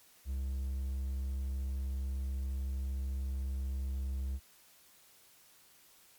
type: tone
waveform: triangle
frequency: 66.6 Hz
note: C2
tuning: 31 cents sharp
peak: -31 dBFS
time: 0.25-4.4 s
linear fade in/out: 50 ms
effects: white hiss -62 dBFS RMS until 6.18 s + MP3 96 kbps